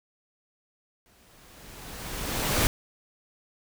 pink noise with exponential growth, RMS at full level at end -22 dBFS, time 1.06-2.67 s, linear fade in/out 0 ms, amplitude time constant 350 ms, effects none

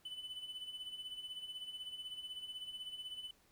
triangle tone with tremolo, 3004 Hz, F#7, 26 cents sharp, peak -40 dBFS, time 0.05-3.31 s, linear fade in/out 5 ms, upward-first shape sine, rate 16 Hz, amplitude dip 65%, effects pink hiss -70 dBFS RMS until 3.51 s

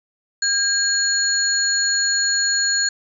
sine tone cluster, 1619 / 4302 / 6890 Hz, G#6 / C8 / A8, -45 / +47 / -37 cents, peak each -21 dBFS, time 0.42-2.89 s, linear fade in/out 5 ms, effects none

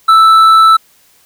triangle tone with hard clipping, 1318.5 Hz, E6, in tune, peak -4 dBFS, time 0.08-0.77 s, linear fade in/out 10 ms, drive 8 dB, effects white hiss -49 dBFS RMS until 1.25 s

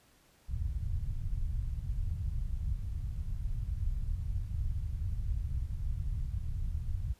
pink low-pass noise, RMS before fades -34 dBFS, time 0.48-7.14 s, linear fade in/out 20 ms, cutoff 110 Hz, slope 24 dB/octave, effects pink hiss -65 dBFS RMS until 7.19 s + resampled to 32000 Hz

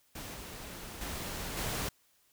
pink noise with level steps, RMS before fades -43 / -45 / -39 / -35 dBFS, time 0.15-1.89 s, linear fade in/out 5 ms, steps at 0.34 / 1.01 / 1.57 s, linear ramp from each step 2 ms, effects white hiss -69 dBFS RMS until 2.32 s

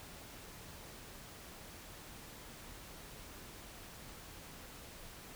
silence, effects pink hiss -52 dBFS RMS until 5.35 s

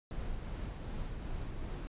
brown noise with tremolo, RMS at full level -38 dBFS, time 0.11-1.87 s, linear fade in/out 0 ms, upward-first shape triangle, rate 2.6 Hz, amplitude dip 30%, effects resampled to 8000 Hz

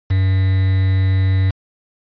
triangle tone with quantisation, 95.1 Hz, F#2, 48 cents sharp, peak -10 dBFS, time 0.1-1.51 s, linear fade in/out 10 ms, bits 5, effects resampled to 11025 Hz

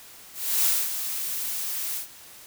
blue noise with ADSR envelope, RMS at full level -21 dBFS, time 0.33-2.08 s, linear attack 320 ms, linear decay 240 ms, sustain -9 dB, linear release 110 ms, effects white hiss -47 dBFS RMS until 2.46 s

